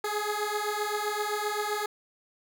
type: beating tone pair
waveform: 15% pulse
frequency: 415.3 / 423 Hz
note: G#4 / G#4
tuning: 0 / +32 cents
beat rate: 7.7 Hz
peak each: -25 dBFS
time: 0.04-1.86 s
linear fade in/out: 5 ms
effects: none